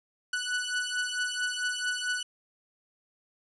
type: beating tone pair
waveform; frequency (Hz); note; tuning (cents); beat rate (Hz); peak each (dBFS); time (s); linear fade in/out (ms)
sawtooth; 1480 / 1484.5; F#6 / F#6; 0 / +5; 4.5; -28 / -29; 0.33-2.23; 5
effects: resampled to 24000 Hz